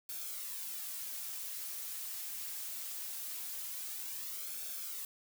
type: noise with flanger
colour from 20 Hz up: blue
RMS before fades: -42 dBFS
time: 0.09-5.05 s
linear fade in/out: 2 ms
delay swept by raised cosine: 1 to 5.3 ms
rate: 0.22 Hz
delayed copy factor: -0.55
effects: none